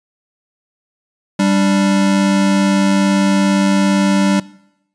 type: tone pair together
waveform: square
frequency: 196.02 / 293.7 Hz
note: G3 / D4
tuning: 0 / 0 cents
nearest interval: perfect fifth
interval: 700 cents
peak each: -13 / -18 dBFS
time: 1.39-4.4 s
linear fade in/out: 5 ms
effects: noise-tail reverb RT60 0.8 s tail -21 dB re dry + resampled to 22050 Hz